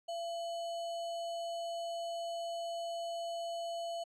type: tone with sample-and-hold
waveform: sine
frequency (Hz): 679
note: F5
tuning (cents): -49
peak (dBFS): -36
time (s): 0.08-4.04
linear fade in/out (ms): 10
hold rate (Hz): 3675
effects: low-pass 7000 Hz 12 dB/octave